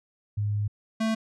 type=tone pair in turn; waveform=sine / square; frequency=103.83 / 221.7 Hz; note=G#2 / A3; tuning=0 / +13 cents; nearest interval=octave + minor second; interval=1313 cents; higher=second; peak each=-24 dBFS; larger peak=neither; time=0.37-0.68 / 1-1.15 s; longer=first; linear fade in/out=10 ms; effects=low-pass 7000 Hz 12 dB/octave